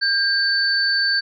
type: tone pair together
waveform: sine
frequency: 1600 / 4516 Hz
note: G6 / C#8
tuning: +35 / +31 cents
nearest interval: octave + tritone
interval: 1796 cents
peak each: -19 dBFS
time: 0.01-1.21 s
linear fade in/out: 20 ms
effects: none